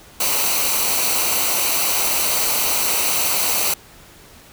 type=noise with comb filter; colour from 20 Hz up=white; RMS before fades=-19 dBFS; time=0.2-3.74 s; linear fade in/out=5 ms; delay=0.58 ms; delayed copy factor=-0.6; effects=pink hiss -45 dBFS RMS until 4.52 s